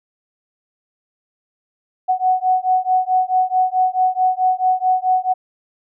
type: beating tone pair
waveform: sine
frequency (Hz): 740 / 744.6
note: F#5 / F#5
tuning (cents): 0 / +11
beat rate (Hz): 4.6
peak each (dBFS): -17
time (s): 2.08-5.34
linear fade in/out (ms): 20
effects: none